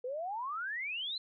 sine exponential sweep, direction up, 479.9 to 4163 Hz, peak -35 dBFS, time 0.04-1.18 s, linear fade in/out 5 ms, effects none

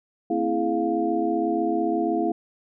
sine tone cluster, 230 / 265.7 / 331.7 / 419.8 / 701 Hz, A#3 / C4 / E4 / G#4 / F5, -23 / +27 / +11 / +19 / +6 cents, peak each -30 / -30 / -24 / -29 / -27 dBFS, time 0.3-2.32 s, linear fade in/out 5 ms, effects none

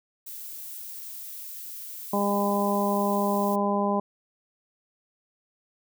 violet noise, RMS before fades -39 dBFS, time 0.26-3.56 s, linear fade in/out 10 ms
harmonic tone, 202.2 Hz, G#3, 46 cents flat, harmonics 1 / 2 / 3 / 4 / 5, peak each -26 / -30 / -29 / -30 / -29 dBFS, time 2.13-4 s, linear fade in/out 5 ms
effects none

